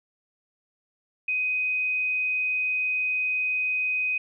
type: tone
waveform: sine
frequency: 2507 Hz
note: D#7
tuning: 12 cents sharp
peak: -23 dBFS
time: 1.28-4.18 s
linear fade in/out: 5 ms
effects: none